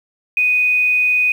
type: tone with quantisation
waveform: sine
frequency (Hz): 2489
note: D#7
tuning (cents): 0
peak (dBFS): -12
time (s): 0.37-1.32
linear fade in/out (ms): 2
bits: 7
effects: none